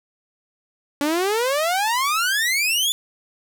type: exponential sweep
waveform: sawtooth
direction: up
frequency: 280.4 to 3520 Hz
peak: -15 dBFS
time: 1.01-2.92 s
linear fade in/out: 0 ms
effects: none